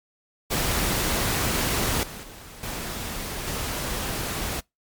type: noise with level steps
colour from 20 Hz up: pink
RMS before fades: -24 / -38 / -43 / -32 / -29 dBFS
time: 0.5-4.61 s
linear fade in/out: 20 ms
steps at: 2.03 / 2.23 / 2.63 / 3.47 s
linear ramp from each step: 2 ms
effects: noise-tail reverb RT60 0.2 s tail -26 dB re dry + MP3 96 kbps